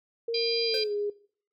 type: tone with pitch glide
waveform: sine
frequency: 462.4 to 412 Hz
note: A#4 to G#4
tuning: -14 to -14 cents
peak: -27 dBFS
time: 0.28-1.1 s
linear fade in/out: 5 ms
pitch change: -200 cents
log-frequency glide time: 0.65-0.92 s
type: harmonic tone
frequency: 800 Hz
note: G5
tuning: 35 cents sharp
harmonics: 3 / 4 / 5 / 6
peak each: -36 / -39 / -35 / -28 dBFS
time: 0.34-0.84 s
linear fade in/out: 5 ms
type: tone with exponential decay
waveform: square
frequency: 519 Hz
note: C5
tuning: 14 cents flat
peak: -31 dBFS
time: 0.74-0.94 s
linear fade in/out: 2 ms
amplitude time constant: 42 ms
effects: noise-tail reverb RT60 0.5 s tail -19 dB re dry